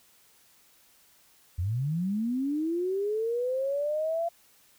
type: linear sweep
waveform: sine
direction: up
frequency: 80.8 to 685 Hz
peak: -26 dBFS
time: 1.58-4.29 s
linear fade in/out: 10 ms
effects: white hiss -61 dBFS RMS until 4.78 s